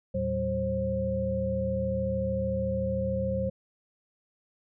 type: tone cluster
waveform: sine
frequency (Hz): 79 / 112.6 / 192 / 532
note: D#2 / A2 / G3 / C5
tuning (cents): +27 / +40 / -36 / +29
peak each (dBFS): -35 / -34 / -32 / -29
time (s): 0.14-3.5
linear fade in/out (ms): 10
effects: none